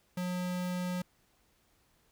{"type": "tone", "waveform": "square", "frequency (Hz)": 180.2, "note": "F#3", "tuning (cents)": -45, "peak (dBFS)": -33, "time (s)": [0.17, 1.02], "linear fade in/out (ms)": 5, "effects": ["pink hiss -70 dBFS RMS until 2.11 s"]}